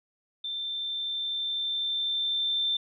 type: tone with level ramp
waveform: sine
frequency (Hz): 3564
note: A7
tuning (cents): +22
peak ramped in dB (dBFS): -31 to -24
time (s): 0.44-2.77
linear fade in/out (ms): 5
effects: none

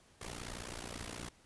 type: noise with amplitude modulation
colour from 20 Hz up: pink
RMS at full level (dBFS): -41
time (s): 0.21-1.29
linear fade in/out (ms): 5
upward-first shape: sine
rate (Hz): 59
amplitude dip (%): 85
effects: pink hiss -65 dBFS RMS until 1.45 s + resampled to 24000 Hz

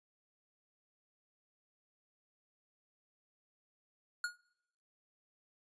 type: tone with exponential decay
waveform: square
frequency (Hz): 1439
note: F#6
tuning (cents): -49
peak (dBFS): -31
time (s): 4.24-4.37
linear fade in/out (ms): 2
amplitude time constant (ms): 27
effects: noise-tail reverb RT60 0.8 s tail -25 dB re dry + resampled to 22050 Hz

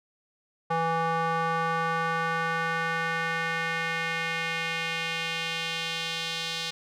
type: tone with band-pass filter sweep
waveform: square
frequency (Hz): 164.81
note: E3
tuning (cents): 0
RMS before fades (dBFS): -29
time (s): 0.7-6.71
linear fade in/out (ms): 10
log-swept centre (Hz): 930 to 3800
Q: 2
effects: none

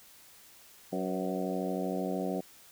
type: harmonic tone with a mistuned harmonic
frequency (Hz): 93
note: F#2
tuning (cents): +9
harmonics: 2 / 3 / 4 / 5 / 6 / 7 / 8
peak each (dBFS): -35 / -37 / -38 / -39 / -40 / -40 / -41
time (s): 0.92-2.41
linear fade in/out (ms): 10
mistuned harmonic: 5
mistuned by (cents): +52
effects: white hiss -56 dBFS RMS until 2.71 s

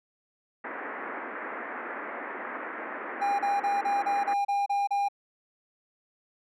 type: band-pass noise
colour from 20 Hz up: white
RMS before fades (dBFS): -37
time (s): 0.64-4.34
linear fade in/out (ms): 5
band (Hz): 230 to 2000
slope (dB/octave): 48
type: tone bursts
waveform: triangle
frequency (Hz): 805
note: G5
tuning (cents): +46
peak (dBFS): -22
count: 9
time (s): 3.21-5.086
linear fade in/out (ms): 10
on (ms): 180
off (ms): 32
effects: none

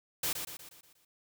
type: noise with echo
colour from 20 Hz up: white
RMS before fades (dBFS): -32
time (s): 0.23-0.33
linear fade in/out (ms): 5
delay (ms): 120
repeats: 6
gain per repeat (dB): -6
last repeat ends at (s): 1.05
effects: none

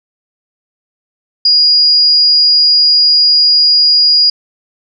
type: tone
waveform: sine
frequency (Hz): 4874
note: D#8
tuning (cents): -37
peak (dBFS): -5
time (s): 1.45-4.3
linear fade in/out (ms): 5
effects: none

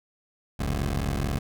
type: tone pair together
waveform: 15% pulse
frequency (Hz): 44.35 / 70.4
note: F1 / C#2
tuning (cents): +27 / +27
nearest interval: minor sixth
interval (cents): 800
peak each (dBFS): -22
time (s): 0.59-1.39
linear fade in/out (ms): 10
effects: none

